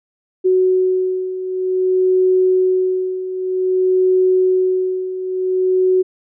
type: beating tone pair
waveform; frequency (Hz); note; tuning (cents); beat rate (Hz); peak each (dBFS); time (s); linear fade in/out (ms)
sine; 370.9 / 371.43; F#4 / F#4; +4 / +7; 0.53; -19 / -14; 0.44-6.03; 20
effects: none